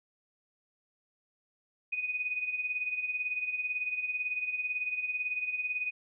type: tone with tremolo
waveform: sine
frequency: 2489 Hz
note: D#7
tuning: in tune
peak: -28 dBFS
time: 1.92-5.91 s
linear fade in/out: 10 ms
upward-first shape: sine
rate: 18 Hz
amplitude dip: 65%
effects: none